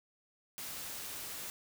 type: noise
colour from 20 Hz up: white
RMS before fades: -43 dBFS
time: 0.58-1.5 s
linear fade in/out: 0 ms
effects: none